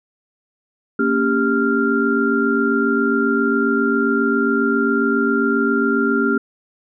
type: tone cluster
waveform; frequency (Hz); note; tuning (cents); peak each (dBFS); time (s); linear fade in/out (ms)
sine; 230.9 / 278.3 / 396.9 / 1391; A#3 / C#4 / G4 / F6; -16 / +7 / +22 / -7; -20; 0.99-6.38; 5
effects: none